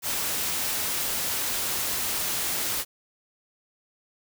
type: noise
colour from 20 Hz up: white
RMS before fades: -28 dBFS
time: 0.02-2.85 s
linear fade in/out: 50 ms
effects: none